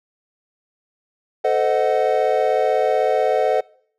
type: chord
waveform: triangle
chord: A diminished seventh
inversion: none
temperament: equal with one note detuned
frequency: 440 / 516 / 622.3 / 740 Hz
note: A4 / C5 / Eb5 / Gb5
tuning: 0 / -24 / 0 / 0 cents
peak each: -19 dBFS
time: 1.44-3.61 s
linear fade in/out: 10 ms
effects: noise-tail reverb RT60 0.6 s tail -24 dB re dry